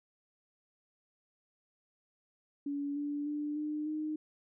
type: tone with pitch steps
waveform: sine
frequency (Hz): 284.8 / 290.3 / 295.9 / 301.6 / 307.4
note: C#4 / D4 / D4 / D4 / D#4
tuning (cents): +47 / -20 / +13 / +46 / -21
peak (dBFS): -33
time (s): 2.66-4.16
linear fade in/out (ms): 5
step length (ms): 300
effects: none